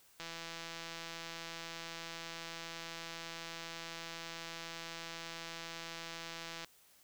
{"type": "click train", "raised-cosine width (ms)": 0.2, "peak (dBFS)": -27, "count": 1071, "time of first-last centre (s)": [0.2, 6.646], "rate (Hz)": 166, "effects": ["white hiss -65 dBFS RMS until 7.03 s"]}